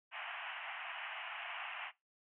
white band-pass noise, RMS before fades -45 dBFS, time 0.11-1.92 s, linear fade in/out 50 ms, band 660 to 3000 Hz, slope 96 dB/octave, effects noise-tail reverb RT60 0.2 s tail -19 dB re dry

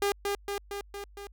sawtooth tone with echo, 403.2 Hz, G4, 49 cents sharp, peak -21 dBFS, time 0.02-0.12 s, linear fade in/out 2 ms, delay 230 ms, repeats 5, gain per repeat -3 dB, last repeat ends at 1.27 s, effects added 50 Hz sine -51 dBFS peak until 1.32 s

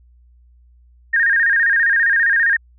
sine tone with vibrato, 1725 Hz, A6, 35 cents flat, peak -12 dBFS, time 1.13-2.57 s, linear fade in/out 10 ms, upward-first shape square, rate 15 Hz, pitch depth 110 cents each way, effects added 60 Hz sine -47 dBFS peak until 2.78 s

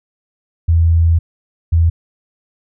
sine tone pair in turn, 83 / 83 Hz, E2 / E2, +12 / +12 cents, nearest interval unison, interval 0 cents, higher neither, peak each -8 dBFS, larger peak neither, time 0.68-1.19 / 1.72-1.9 s, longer first, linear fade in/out 10 ms, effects none

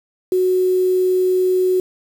sine tone with quantisation, 369.1 Hz, F#4, 4 cents flat, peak -13 dBFS, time 0.32-1.8 s, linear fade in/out 2 ms, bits 6, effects none

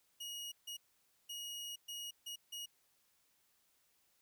sawtooth tone bursts at uneven times, 2886 Hz, F#7, 44 cents flat, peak -40 dBFS, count 6, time 0.2-0.52 / 0.67-0.77 / 1.29-1.76 / 1.88-2.11 / 2.26-2.36 / 2.52-2.66 s, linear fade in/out 10 ms, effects white hiss -75 dBFS RMS until 4.21 s

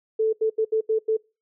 sine tone bursts at uneven times, 440 Hz, A4, in tune, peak -18 dBFS, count 6, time 0.19-0.33 / 0.41-0.5 / 0.58-0.65 / 0.72-0.81 / 0.89-0.99 / 1.08-1.17 s, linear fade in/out 10 ms, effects noise-tail reverb RT60 0.3 s tail -25 dB re dry

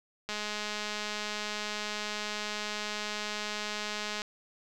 click train, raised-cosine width 0.2 ms, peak -18 dBFS, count 826, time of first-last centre 0.29-4.219 s, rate 210 Hz, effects none

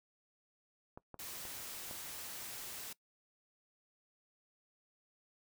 clicks, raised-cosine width 1 ms, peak -34 dBFS, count 4, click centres 0.975 / 1.143 / 1.453 / 1.911 s
white noise, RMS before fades -46 dBFS, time 1.19-2.93 s, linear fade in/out 5 ms
effects noise-tail reverb RT60 0.1 s tail -20 dB re dry

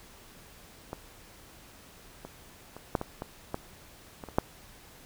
clicks, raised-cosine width 1 ms, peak -21 / -26 / -28 / -11 / -19 / -21 / -17 / -26 / -28 / -8 dBFS, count 10, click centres 0.931 / 2.25 / 2.766 / 2.952 / 3.014 / 3.221 / 3.544 / 4.238 / 4.287 / 4.385 s, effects pink hiss -53 dBFS RMS until 5.05 s

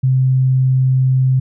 sine tone, 130.4 Hz, C3, 5 cents flat, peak -10 dBFS, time 0.03-1.4 s, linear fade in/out 10 ms, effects none

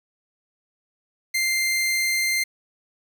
sawtooth tone, 2093 Hz, C7, in tune, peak -17 dBFS, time 1.34-2.44 s, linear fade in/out 10 ms, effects 9-bit

